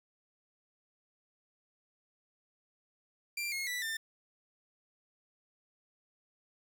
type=tone with pitch steps; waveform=sawtooth; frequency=2368 / 2159 / 1968.4 / 1794.6 Hz; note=D7 / C#7 / B6 / A6; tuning=+14 / -46 / -6 / +34 cents; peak=-31 dBFS; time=3.37-3.97 s; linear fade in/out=5 ms; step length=150 ms; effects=10-bit